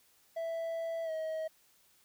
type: tone with pitch glide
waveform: triangle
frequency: 660 to 635.3 Hz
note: E5 to D#5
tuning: +2 to +36 cents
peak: -32 dBFS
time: 0.36-1.48 s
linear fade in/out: 10 ms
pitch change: -66 cents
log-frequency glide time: 1.04-1.11 s
effects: white hiss -67 dBFS RMS until 2.04 s